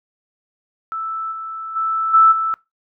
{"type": "tone with level steps", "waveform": "sine", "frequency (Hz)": 1318.5, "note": "E6", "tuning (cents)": 0, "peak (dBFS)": [-22, -26, -17, -7, -17], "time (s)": [0.92, 2.54], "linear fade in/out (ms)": 0, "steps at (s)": [1.31, 1.75, 2.13, 2.31], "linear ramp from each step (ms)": 20, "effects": ["noise-tail reverb RT60 0.2 s tail -22 dB re dry"]}